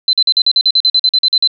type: tone bursts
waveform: sine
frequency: 4056 Hz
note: B7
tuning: 45 cents sharp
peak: -7 dBFS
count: 15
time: 0.08-1.475 s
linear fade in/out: 2 ms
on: 51 ms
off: 45 ms
effects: none